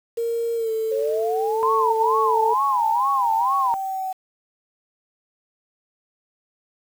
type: tone with pitch glide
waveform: sine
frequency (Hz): 464 to 443.3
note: A#4 to A4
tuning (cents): -8 to +13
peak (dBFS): -21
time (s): 0.17-2.54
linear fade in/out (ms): 10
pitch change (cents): -79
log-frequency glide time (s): 0.55-0.71
type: exponential two-way sweep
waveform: sine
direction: up then down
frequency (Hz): 523.3 to 908 to 754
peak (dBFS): -24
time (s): 0.91-4.13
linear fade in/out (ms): 10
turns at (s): 1.61
type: tone with vibrato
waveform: sine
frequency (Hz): 992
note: B5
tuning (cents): +7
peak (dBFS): -18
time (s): 1.63-3.74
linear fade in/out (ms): 0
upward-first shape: sine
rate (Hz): 2.2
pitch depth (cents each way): 200
effects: 7-bit